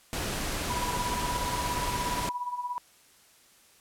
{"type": "noise", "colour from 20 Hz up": "pink", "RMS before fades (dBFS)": -32, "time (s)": [0.13, 2.29], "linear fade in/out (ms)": 0}
{"type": "tone with tremolo", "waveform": "sine", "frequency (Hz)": 980, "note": "B5", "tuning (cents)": -14, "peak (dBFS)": -28, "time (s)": [0.7, 2.78], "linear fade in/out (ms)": 0, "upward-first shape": "sine", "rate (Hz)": 17, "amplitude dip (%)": 70}
{"effects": ["white hiss -59 dBFS RMS until 3.8 s", "low-pass 12000 Hz 12 dB/octave"]}